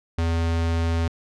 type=tone; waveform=square; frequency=83.1 Hz; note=E2; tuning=15 cents sharp; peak=-21 dBFS; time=0.18-1.08 s; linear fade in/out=5 ms; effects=low-pass 6000 Hz 12 dB/octave